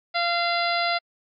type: harmonic tone with a mistuned harmonic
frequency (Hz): 690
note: F5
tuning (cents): -21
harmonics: 1 / 2 / 3 / 4 / 5 / 6 / 7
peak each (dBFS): -25 / -28 / -28 / -35 / -34 / -31 / -33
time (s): 0.14-0.99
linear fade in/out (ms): 20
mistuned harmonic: 6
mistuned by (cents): -19
effects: AAC 64 kbps